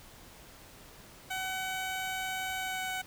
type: tone with pitch glide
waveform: 15% pulse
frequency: 754 to 749.2 Hz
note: F#5 to F#5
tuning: +32 to +21 cents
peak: -27 dBFS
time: 1.3-3.02 s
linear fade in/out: 10 ms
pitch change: -11 cents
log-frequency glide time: 2.58-2.84 s
effects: pink hiss -53 dBFS RMS until 3.06 s